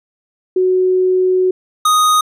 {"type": "tone pair in turn", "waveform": ["sine", "square"], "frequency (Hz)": [370, 1244.5], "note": ["F#4", "D#6"], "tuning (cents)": [0, 0], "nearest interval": "octave + major sixth", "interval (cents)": 2100, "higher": "second", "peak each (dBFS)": -10, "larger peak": "neither", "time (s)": [[0.56, 1.51], [1.85, 2.21]], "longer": "first", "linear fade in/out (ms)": 5, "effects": ["resampled to 32000 Hz"]}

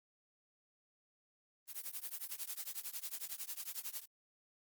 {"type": "noise with tremolo", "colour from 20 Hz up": "blue", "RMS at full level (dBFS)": -40, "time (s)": [1.67, 4.06], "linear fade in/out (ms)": 50, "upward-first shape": "triangle", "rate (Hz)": 11, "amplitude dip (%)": 100, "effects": ["Opus 32 kbps"]}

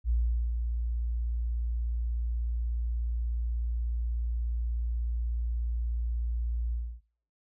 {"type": "tone with ADSR envelope", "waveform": "sine", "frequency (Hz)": 58.27, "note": "A#1", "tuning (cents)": 0, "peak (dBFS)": -23, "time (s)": [0.04, 7.01], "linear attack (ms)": 56, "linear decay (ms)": 420, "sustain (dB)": -5, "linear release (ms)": 280, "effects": ["noise-tail reverb RT60 0.5 s tail -19 dB re dry"]}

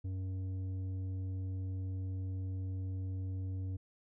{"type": "tone with tanh clipping", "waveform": "triangle", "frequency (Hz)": 94, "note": "F#2", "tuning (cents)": 28, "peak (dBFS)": -37, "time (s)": [0.04, 3.77], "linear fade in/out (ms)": 10, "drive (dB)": 12, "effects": []}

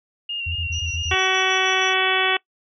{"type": "tone with vibrato", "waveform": "sine", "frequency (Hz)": 2794, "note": "F7", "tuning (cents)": 0, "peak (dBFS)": -25, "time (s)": [0.29, 1.15], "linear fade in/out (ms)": 5, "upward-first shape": "square", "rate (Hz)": 4.4, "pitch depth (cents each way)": 25}
{"type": "tone bursts", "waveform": "sine", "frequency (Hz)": 83.8, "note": "E2", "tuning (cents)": 29, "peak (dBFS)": -25, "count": 6, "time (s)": [0.46, 1.146], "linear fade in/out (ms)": 10, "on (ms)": 96, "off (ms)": 22}
{"type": "tone with tremolo", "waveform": "sine", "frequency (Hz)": 5840, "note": "F#8", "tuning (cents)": -24, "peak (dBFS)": -32, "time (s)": [0.72, 1.94], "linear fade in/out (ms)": 10, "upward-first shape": "square", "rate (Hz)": 6.4, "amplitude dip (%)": 60}
{"type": "harmonic tone", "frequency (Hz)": 376.8, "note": "F#4", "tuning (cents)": 32, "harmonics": [1, 2, 3, 4, 5, 6, 7, 8, 9], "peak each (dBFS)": [-26, -26, -26, -26, -26, -26, -26, -26, -26], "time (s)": [1.11, 2.37], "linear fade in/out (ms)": 5}
{"effects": ["noise-tail reverb RT60 0.1 s tail -22 dB re dry"]}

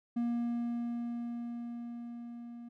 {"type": "tone with level ramp", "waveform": "triangle", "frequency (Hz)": 236.9, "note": "A#3", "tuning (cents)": 28, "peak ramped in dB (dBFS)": [-27, -42], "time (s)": [0.16, 2.69], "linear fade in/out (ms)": 10, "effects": []}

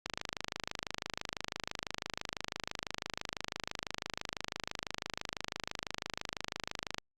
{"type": "click train", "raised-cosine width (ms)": 0.2, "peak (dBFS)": -17, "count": 181, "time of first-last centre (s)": [0.06, 6.983], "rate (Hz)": 26, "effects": ["Opus 48 kbps"]}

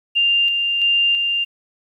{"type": "tone with tremolo", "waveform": "sine", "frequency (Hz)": 2794, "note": "F7", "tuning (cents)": 0, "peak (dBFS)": -13, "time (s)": [0.15, 1.45], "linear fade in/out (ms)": 20, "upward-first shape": "square", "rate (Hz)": 1.5, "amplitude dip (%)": 35, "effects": ["9-bit"]}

